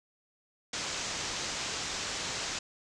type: low-pass noise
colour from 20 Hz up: white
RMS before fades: -36 dBFS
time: 0.73-2.59 s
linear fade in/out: 5 ms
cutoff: 7300 Hz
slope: 48 dB/octave
effects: none